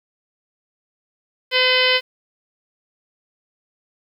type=harmonic tone; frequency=509 Hz; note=C5; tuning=48 cents flat; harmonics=1 / 2 / 3 / 4 / 5 / 6 / 7 / 8 / 9 / 10; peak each=-21 / -27 / -25 / -20 / -23 / -19 / -29 / -26 / -29 / -27 dBFS; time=1.51-2.01 s; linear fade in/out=50 ms; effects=8-bit